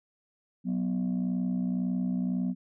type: tone pair together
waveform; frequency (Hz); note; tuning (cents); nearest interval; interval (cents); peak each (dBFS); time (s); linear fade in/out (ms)
sine; 185 / 246.9; F#3 / B3; 0 / 0; perfect fourth; 500; -27 / -28; 0.64-2.55; 50
effects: tanh soft clip ceiling -23 dBFS